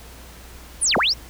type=linear two-way sweep; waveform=sine; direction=down then up; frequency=10350 to 124.8 to 5810 Hz; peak=-16 dBFS; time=0.81-1.14 s; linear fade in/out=20 ms; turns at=0.97 s; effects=added 60 Hz sine -42 dBFS peak until 1.29 s + pink hiss -44 dBFS RMS until 1.29 s